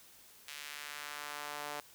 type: tone with high-pass filter sweep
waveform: sawtooth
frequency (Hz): 146.83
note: D3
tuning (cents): 0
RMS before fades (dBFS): -44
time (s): 0.48-1.8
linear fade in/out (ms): 2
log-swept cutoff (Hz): 2500 to 690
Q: 1.1
effects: white hiss -59 dBFS RMS until 1.94 s